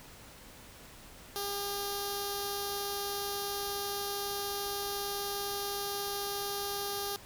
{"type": "tone with notch filter", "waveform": "5% pulse", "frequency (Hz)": 402.8, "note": "G4", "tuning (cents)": 47, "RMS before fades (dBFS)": -36, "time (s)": [1.36, 7.16], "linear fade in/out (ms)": 0, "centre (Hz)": 2200, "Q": 0.56, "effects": ["pink hiss -52 dBFS RMS until 7.25 s"]}